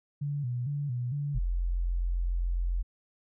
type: tone with vibrato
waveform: sine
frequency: 132.9 Hz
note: C3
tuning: 27 cents sharp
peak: -29 dBFS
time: 0.21-1.39 s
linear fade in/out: 10 ms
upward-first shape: square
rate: 2.2 Hz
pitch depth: 140 cents each way
type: tone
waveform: sine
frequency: 43.65 Hz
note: F1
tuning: in tune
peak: -26 dBFS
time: 1.34-2.83 s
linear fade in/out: 20 ms
effects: none